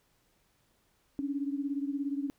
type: beating tone pair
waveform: sine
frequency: 277.2 / 294.2 Hz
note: C#4 / D4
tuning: 0 / +3 cents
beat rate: 17 Hz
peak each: -32 / -36 dBFS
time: 1.19-2.3 s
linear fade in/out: 0 ms
effects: pink hiss -71 dBFS RMS until 2.38 s